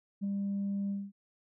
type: tone with ADSR envelope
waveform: sine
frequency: 199.2 Hz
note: G3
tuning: 28 cents sharp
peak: -27 dBFS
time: 0.21-1.12 s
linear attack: 32 ms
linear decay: 6 ms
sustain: -2 dB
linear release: 220 ms
effects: tanh soft clip ceiling -28 dBFS